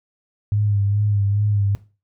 sine tone with vibrato, 102.3 Hz, G#2, 26 cents flat, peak -16 dBFS, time 0.52-1.75 s, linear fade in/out 0 ms, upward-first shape sine, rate 2.4 Hz, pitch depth 42 cents each way, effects noise-tail reverb RT60 0.3 s tail -17 dB re dry

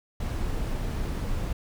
brown noise, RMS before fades -29 dBFS, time 0.2-1.53 s, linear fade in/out 5 ms, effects none

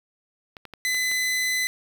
clicks, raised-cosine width 0.3 ms, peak -23 dBFS, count 5, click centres 0.568 / 0.653 / 0.737 / 0.946 / 1.115 s
sawtooth tone, 2015 Hz, B6, 34 cents sharp, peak -19 dBFS, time 0.85-1.67 s, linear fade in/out 0 ms
effects 7-bit

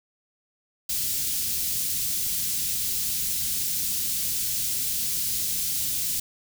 white band-stop noise, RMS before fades -27 dBFS, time 0.89-6.2 s, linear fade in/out 5 ms, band 180 to 4100 Hz, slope 12 dB/octave, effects none

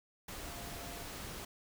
sine tone in noise, 693 Hz, F5, 14 cents flat, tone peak -52 dBFS, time 0.46-1.03 s, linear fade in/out 5 ms, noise pink, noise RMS -45 dBFS, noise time 0.28-1.45 s, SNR -10 dB, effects none

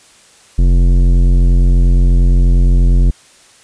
sine tone with tanh clipping, 44.27 Hz, F1, 24 cents sharp, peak -8 dBFS, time 0.58-3.11 s, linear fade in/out 10 ms, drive 14 dB, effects white hiss -45 dBFS RMS until 3.63 s + resampled to 22050 Hz

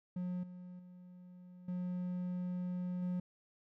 triangle tone with level steps, 180 Hz, F#3, 47 cents flat, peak -34 / -45 / -50 / -34 / -32 dBFS, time 0.16-3.2 s, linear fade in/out 5 ms, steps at 0.43 / 0.79 / 1.68 / 3.02 s, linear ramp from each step 5 ms, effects none

